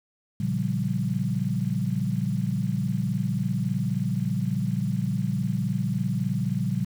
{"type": "chord", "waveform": "sine", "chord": "G half-diminished seventh", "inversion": "first", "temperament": "just", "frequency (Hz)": [117.6, 141.12, 176.4, 196], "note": ["Bb2", "Db3", "F3", "G3"], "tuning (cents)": [16, 31, 18, 0], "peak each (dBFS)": -29, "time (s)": [0.4, 6.85], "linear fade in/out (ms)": 5, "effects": ["8-bit"]}